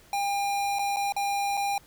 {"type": "tone with dropouts", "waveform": "square", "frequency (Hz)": 803, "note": "G5", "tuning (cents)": 41, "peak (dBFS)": -26, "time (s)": [0.13, 1.78], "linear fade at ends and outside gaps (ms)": 2, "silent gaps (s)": [[0.787, 0.792], [0.962, 0.968], [1.123, 1.164], [1.571, 1.574]], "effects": ["pink hiss -56 dBFS RMS until 1.86 s"]}